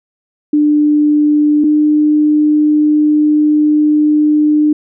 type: tone pair in turn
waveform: sine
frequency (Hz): 297.9 / 301.2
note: D4 / D4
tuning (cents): +25 / +44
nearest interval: unison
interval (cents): 19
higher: second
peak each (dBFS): -7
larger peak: neither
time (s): 0.53-1.64 / 1.64-4.73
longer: second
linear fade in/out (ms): 5
effects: none